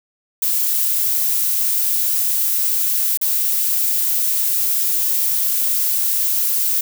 violet noise with dropouts, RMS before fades -18 dBFS, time 0.42-6.81 s, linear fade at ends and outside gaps 5 ms, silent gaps 3.174-3.213 s, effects none

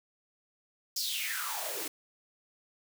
white noise with high-pass filter sweep, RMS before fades -35 dBFS, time 0.96-1.88 s, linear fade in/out 5 ms, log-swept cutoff 5400 to 310 Hz, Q 6.1, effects none

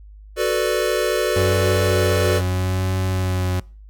square chord, B minor seventh, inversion second, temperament equal, 370 / 440 / 493.9 / 587.3 Hz, F#4 / A4 / B4 / D5, 0 / 0 / 0 / 0 cents, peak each -24 dBFS, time 0.36-2.42 s, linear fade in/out 50 ms
40% pulse tone with vibrato, 92.5 Hz, F#2, in tune, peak -18 dBFS, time 1.36-3.6 s, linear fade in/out 5 ms, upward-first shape sine, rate 0.78 Hz, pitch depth 22 cents each way
effects noise-tail reverb RT60 0.4 s tail -24 dB re dry + added 51 Hz sine -39 dBFS peak until 3.89 s

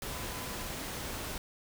sine tone in noise, 1005 Hz, B5, 30 cents sharp, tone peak -50 dBFS, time 0.1-0.67 s, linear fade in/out 2 ms, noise pink, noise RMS -39 dBFS, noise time 0.02-1.38 s, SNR -14 dB, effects none

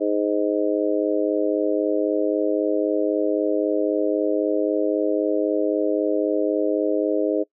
harmonic tone, 103.83 Hz, G#2, in tune, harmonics 3 / 4 / 5 / 6, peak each -23 / -24 / -25 / -26 dBFS, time 0-7.44 s, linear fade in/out 20 ms, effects noise-tail reverb RT60 0.1 s tail -23 dB re dry

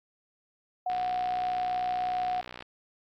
sine tone, 731 Hz, F#5, 21 cents flat, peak -27 dBFS, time 0.86-2.41 s, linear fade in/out 5 ms
click train, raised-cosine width 0.3 ms, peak -24 dBFS, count 107, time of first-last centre 0.9-2.624 s, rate 61.5 Hz
effects AAC 64 kbps

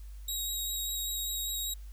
15% pulse tone with vibrato, 3808 Hz, A#7, 36 cents sharp, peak -26 dBFS, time 0.28-1.74 s, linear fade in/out 5 ms, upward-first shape sine, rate 5.1 Hz, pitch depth 11 cents each way, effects added 50 Hz sine -42 dBFS peak until 1.92 s + white hiss -63 dBFS RMS until 1.92 s

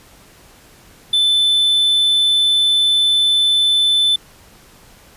triangle tone, 3520 Hz, A7, in tune, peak -10 dBFS, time 1.13-4.16 s, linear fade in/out 5 ms, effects pink hiss -46 dBFS RMS until 5.16 s + resampled to 32000 Hz

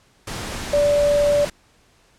sine tone in noise, 581 Hz, D5, 19 cents flat, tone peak -14 dBFS, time 0.73-1.45 s, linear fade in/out 5 ms, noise pink, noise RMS -29 dBFS, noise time 0.27-1.5 s, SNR +12 dB, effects pink hiss -57 dBFS RMS until 2.18 s + low-pass 9000 Hz 12 dB/octave

